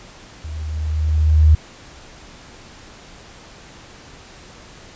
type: tone with level ramp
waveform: sine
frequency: 77.3 Hz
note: D#2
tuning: 11 cents flat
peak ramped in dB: -27 to -6 dBFS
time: 0.44-1.55 s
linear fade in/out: 5 ms
effects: pink hiss -42 dBFS RMS until 4.95 s + resampled to 16000 Hz